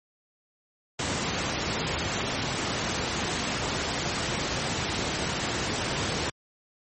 pink noise, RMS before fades -28 dBFS, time 0.99-6.3 s, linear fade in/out 5 ms, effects high-pass 80 Hz 12 dB/octave + MP3 32 kbps

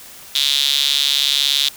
sawtooth tone with high-pass filter, 140.7 Hz, C#3, 26 cents sharp, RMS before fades -17 dBFS, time 0.35-1.69 s, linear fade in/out 5 ms, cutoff 3600 Hz, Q 6.4, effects white hiss -39 dBFS RMS until 1.76 s

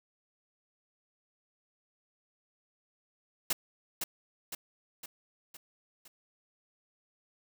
white noise with echo, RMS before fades -29 dBFS, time 3.5-3.53 s, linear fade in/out 5 ms, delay 510 ms, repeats 5, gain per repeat -5 dB, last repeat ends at 6.08 s, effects none

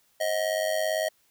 square tone with amplitude modulation, 632 Hz, D#5, 27 cents sharp, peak -22 dBFS, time 0.2-1.09 s, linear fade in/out 10 ms, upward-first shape sine, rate 97.9 Hz, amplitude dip 75%, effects white hiss -66 dBFS RMS until 1.3 s

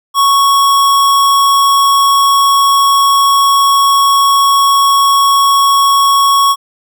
square tone, 1108.7 Hz, C#6, in tune, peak -7 dBFS, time 0.14-6.56 s, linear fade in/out 50 ms, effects none

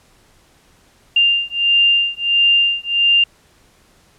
sine beating tone pair, 2794 / 2795.5 Hz, F7 / F7, 0 / +1 cents, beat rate 1.5 Hz, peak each -15 dBFS, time 1.16-3.24 s, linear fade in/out 5 ms, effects pink hiss -53 dBFS RMS until 4.18 s + low-pass 11000 Hz 12 dB/octave

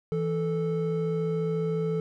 triangle tone pair together, 164.2 / 438.4 Hz, E3 / A4, -6 / -6 cents, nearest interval octave + perfect fourth, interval 1700 cents, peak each -26 dBFS, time 0.12-2 s, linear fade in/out 0 ms, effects none

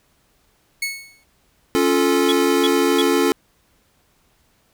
sawtooth tone with exponential decay, 2202 Hz, C#7, 12 cents flat, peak -16 dBFS, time 0.82-1.24 s, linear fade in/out 5 ms, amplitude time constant 90 ms
square chord, Db augmented, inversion none, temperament equal with one note detuned, 277.2 / 349.2 / 436.7 Hz, Db4 / F4 / A4, 0 / 0 / -13 cents, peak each -20 dBFS, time 1.75-3.32 s, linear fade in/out 0 ms
triangle tone bursts, 3354 Hz, G#7, 16 cents sharp, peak -17 dBFS, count 3, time 2.29-3.014 s, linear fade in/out 0 ms, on 28 ms, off 320 ms
effects pink hiss -61 dBFS RMS until 4.73 s

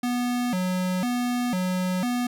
square tone with vibrato, 211.9 Hz, G#3, 35 cents sharp, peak -24 dBFS, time 0.03-2.27 s, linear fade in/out 5 ms, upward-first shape square, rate 1 Hz, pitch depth 250 cents each way, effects none

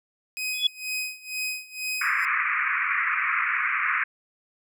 sawtooth tone with tremolo, 2514 Hz, D#7, 17 cents sharp, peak -23 dBFS, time 0.37-2.25 s, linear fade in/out 0 ms, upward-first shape sine, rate 2.1 Hz, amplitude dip 90%
sine tone with exponential growth, 3390 Hz, G#7, 35 cents sharp, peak -14 dBFS, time 0.53-0.67 s, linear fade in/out 5 ms, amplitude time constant 30 ms
white band-pass noise, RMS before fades -25 dBFS, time 2.01-4.04 s, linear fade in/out 5 ms, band 1100 to 2400 Hz, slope 96 dB/octave
effects none

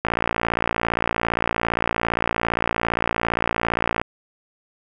click train, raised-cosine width 0.5 ms, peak -5 dBFS, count 229, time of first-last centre 0.05-4.015 s, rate 57.5 Hz, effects none

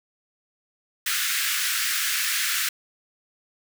pink high-pass noise, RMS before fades -25 dBFS, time 1.06-2.69 s, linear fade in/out 5 ms, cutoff 1400 Hz, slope 48 dB/octave, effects none

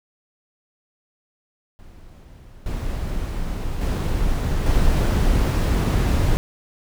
brown noise with level steps, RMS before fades -43 / -26 / -21 / -17 dBFS, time 1.79-6.37 s, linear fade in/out 0 ms, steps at 2.66 / 3.81 / 4.66 s, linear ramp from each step 2 ms, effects none

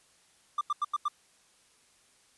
triangle tone bursts, 1186 Hz, D6, 17 cents sharp, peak -24 dBFS, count 5, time 0.58-1.083 s, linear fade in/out 5 ms, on 31 ms, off 87 ms, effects white hiss -64 dBFS RMS until 2.37 s + resampled to 24000 Hz

